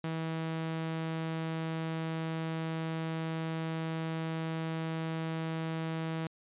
sawtooth tone, 161.8 Hz, E3, 32 cents flat, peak -29 dBFS, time 0.04-6.27 s, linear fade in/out 2 ms, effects resampled to 8000 Hz

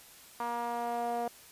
sawtooth tone with band-pass filter sweep, 237.1 Hz, A#3, 30 cents sharp, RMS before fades -34 dBFS, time 0.4-1.28 s, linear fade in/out 2 ms, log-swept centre 980 to 650 Hz, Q 3.5, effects white hiss -54 dBFS RMS until 1.51 s + resampled to 32000 Hz

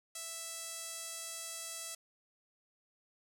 sawtooth tone with band-pass filter, 659.3 Hz, E5, in tune, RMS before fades -44 dBFS, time 0.15-1.95 s, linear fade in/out 5 ms, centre 8500 Hz, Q 1.5, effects none

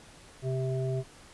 harmonic tone, 130.81 Hz, C3, in tune, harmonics 1 / 3 / 5, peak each -29 / -34 / -38 dBFS, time 0.42-1.04 s, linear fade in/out 50 ms, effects pink hiss -53 dBFS RMS until 1.33 s + resampled to 24000 Hz

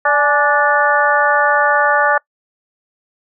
harmonic tone with a mistuned harmonic, 292.6 Hz, D4, 6 cents flat, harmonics 2 / 3 / 4 / 5 / 6, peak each -17 / -17 / -17 / -17 / -17 dBFS, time 0.05-2.18 s, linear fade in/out 5 ms, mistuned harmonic 3, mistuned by -57 cents, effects noise-tail reverb RT60 0.1 s tail -25 dB re dry

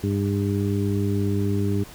harmonic tone, 100.3 Hz, G2, 40 cents sharp, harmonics 1 / 2 / 3 / 4, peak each -23 / -26 / -28 / -29 dBFS, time 0.03-1.84 s, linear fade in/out 10 ms, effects pink hiss -44 dBFS RMS until 1.94 s

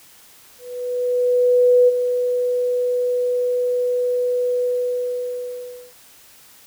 sine tone with ADSR envelope, 493.9 Hz, B4, in tune, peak -9 dBFS, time 0.58-5.94 s, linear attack 1300 ms, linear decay 25 ms, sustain -8 dB, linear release 1300 ms, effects white hiss -48 dBFS RMS until 6.66 s

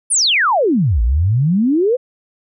sine exponential two-way sweep, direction down then up, 10350 to 53.1 to 526 Hz, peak -11 dBFS, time 0.1-1.97 s, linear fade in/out 20 ms, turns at 1.02 s, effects none

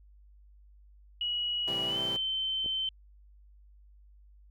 sine tone with pitch glide, 2914 to 3087 Hz, F#7 to G7, -27 to -27 cents, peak -29 dBFS, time 1.21-2.89 s, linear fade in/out 2 ms, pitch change +100 cents, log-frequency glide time 1.87-1.98 s
10% pulse chord, A minor seventh, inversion none, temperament equal, 110 / 130.81 / 164.81 / 196 Hz, A2 / C3 / E3 / G3, 0 / 0 / 0 / 0 cents, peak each -37 / -35 / -36 / -36 dBFS, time 1.67-2.17 s, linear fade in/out 10 ms
clicks, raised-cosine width 2 ms, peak -39 / -31 dBFS, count 2, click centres 2.645 / 2.661 s
effects added 50 Hz sine -54 dBFS peak until 4.5 s

